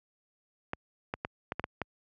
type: clicks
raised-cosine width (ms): 0.5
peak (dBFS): -17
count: 7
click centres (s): 0.734 / 1.139 / 1.249 / 1.521 / 1.596 / 1.641 / 1.817
effects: high-pass 60 Hz 12 dB/octave